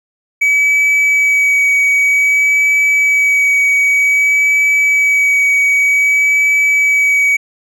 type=tone with vibrato; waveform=triangle; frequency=2277 Hz; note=C#7; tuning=46 cents sharp; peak=-7 dBFS; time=0.41-7.37 s; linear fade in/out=10 ms; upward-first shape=sine; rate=0.53 Hz; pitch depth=11 cents each way; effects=none